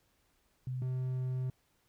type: tone pair in turn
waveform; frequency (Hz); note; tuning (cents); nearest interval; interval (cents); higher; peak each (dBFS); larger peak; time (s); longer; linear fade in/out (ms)
sine / triangle; 127.8 / 128.37; C3 / C3; -40 / -33; unison; 7; second; -34 / -30; second; 0.67-0.82 / 0.82-1.5; second; 2
effects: pink hiss -73 dBFS RMS until 1.88 s